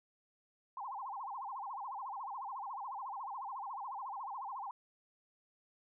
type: tone with vibrato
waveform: sine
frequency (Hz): 922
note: A#5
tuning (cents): -19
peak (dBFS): -40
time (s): 0.77-4.71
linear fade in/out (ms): 2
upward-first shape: sine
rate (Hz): 14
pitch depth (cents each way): 290
effects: none